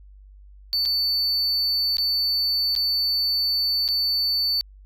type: tone with dropouts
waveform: sine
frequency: 4500 Hz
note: C#8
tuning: 25 cents sharp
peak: -17 dBFS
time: 0.73-4.61 s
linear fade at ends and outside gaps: 0 ms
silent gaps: 0.853-0.858 / 1.969-1.983 / 2.752-2.762 / 3.879-3.887 s
effects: tanh soft clip ceiling -19 dBFS + added 49 Hz sine -44 dBFS peak until 4.85 s